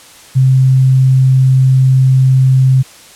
sine tone, 131.2 Hz, C3, 5 cents sharp, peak -5 dBFS, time 0.35-2.83 s, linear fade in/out 20 ms, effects white hiss -38 dBFS RMS until 3.15 s + low-pass 10000 Hz 12 dB/octave

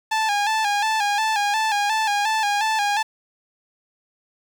sawtooth tone with vibrato, 847 Hz, G#5, 34 cents sharp, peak -15 dBFS, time 0.11-3.03 s, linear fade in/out 10 ms, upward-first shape square, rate 2.8 Hz, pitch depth 62 cents each way, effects low-pass 7000 Hz 12 dB/octave + 7-bit

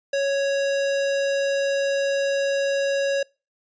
square tone, 554.4 Hz, C#5, in tune, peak -21 dBFS, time 0.13-3.23 s, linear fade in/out 5 ms, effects noise-tail reverb RT60 0.3 s tail -26 dB re dry + resampled to 16000 Hz

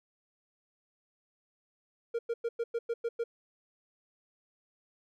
triangle tone bursts, 466.2 Hz, A#4, in tune, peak -27 dBFS, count 8, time 2.14-3.24 s, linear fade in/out 10 ms, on 50 ms, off 100 ms, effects none

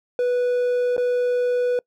triangle tone with dropouts, 492.2 Hz, B4, 6 cents flat, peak -16 dBFS, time 0.19-1.79 s, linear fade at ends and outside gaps 1 ms, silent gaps 0.966-0.979 s, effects noise-tail reverb RT60 0.1 s tail -26 dB re dry

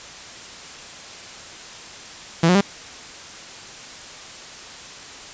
sawtooth tone with pitch steps, 165.9 / 180.7 / 199.4 Hz, E3 / F#3 / G3, +11 / -41 / +30 cents, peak -9 dBFS, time 2.43-2.61 s, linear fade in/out 5 ms, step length 60 ms, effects white hiss -38 dBFS RMS until 5.33 s + resampled to 16000 Hz

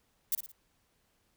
violet noise with echo, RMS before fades -29 dBFS, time 0.32-0.35 s, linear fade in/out 2 ms, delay 56 ms, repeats 3, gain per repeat -8 dB, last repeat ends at 0.518 s, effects pink hiss -73 dBFS RMS until 1.36 s

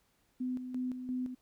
sine tone with tremolo, 253 Hz, B3, 42 cents sharp, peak -32 dBFS, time 0.4-1.35 s, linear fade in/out 10 ms, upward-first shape square, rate 2.9 Hz, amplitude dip 55%, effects pink hiss -73 dBFS RMS until 1.41 s

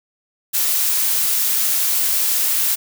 blue noise, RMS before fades -18 dBFS, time 0.53-2.76 s, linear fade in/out 20 ms, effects none

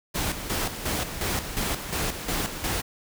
pink noise with tremolo, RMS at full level -27 dBFS, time 0.14-2.82 s, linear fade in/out 20 ms, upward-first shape square, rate 2.8 Hz, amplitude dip 60%, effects none

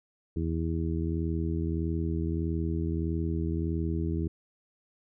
harmonic tone, 81.6 Hz, E2, 17 cents flat, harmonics 1 / 2 / 3 / 4 / 5, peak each -30 / -33 / -37 / -34 / -40 dBFS, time 0.36-4.28 s, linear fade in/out 5 ms, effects none

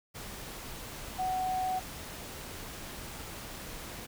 sine tone in noise, 745 Hz, F#5, 12 cents sharp, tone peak -29 dBFS, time 1.18-1.8 s, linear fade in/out 20 ms, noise pink, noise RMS -43 dBFS, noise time 0.14-4.07 s, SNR +11 dB, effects none

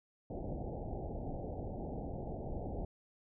pink low-pass noise, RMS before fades -41 dBFS, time 0.3-2.85 s, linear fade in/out 2 ms, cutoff 820 Hz, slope 96 dB/octave, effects none

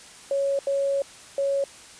sine tone bursts at uneven times, 554.4 Hz, C#5, in tune, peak -21 dBFS, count 3, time 0.31-0.59 / 0.67-1.02 / 1.38-1.64 s, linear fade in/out 2 ms, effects white hiss -46 dBFS RMS until 1.99 s + resampled to 22050 Hz

